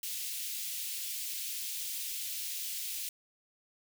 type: high-pass noise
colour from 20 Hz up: white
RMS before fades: -38 dBFS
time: 0.03-3.09 s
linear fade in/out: 2 ms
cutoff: 2500 Hz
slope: 24 dB/octave
effects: none